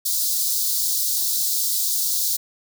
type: high-pass noise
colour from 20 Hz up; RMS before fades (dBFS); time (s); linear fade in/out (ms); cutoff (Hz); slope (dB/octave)
white; -22; 0.05-2.37; 10; 3900; 48
effects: none